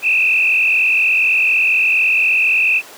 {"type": "tone with frequency modulation", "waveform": "sine", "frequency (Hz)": 2571, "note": "E7", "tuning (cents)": -44, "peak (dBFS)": -11, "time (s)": [0.02, 2.82], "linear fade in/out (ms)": 50, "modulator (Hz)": 44.1, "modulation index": 2.7, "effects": ["pink hiss -37 dBFS RMS until 2.97 s", "high-pass 400 Hz 12 dB/octave"]}